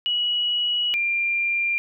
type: tone pair in turn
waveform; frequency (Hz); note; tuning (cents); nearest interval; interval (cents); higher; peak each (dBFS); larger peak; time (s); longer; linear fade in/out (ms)
sine; 2922 / 2386; F#7 / D7; -22 / +27; major third; 351; first; -20; neither; 0.06-0.94 / 0.94-1.78; first; 0
effects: none